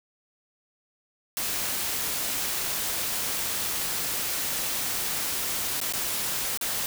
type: noise with dropouts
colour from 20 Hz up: white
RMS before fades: -29 dBFS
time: 1.37-6.86 s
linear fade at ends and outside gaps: 0 ms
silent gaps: 5.802-5.814 / 5.924-5.936 / 6.574-6.612 s
effects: none